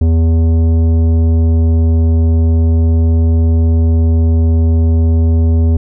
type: tone with tanh clipping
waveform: triangle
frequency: 81.8 Hz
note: E2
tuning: 13 cents flat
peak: -9 dBFS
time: 0.01-5.77 s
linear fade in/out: 5 ms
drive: 16 dB
effects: none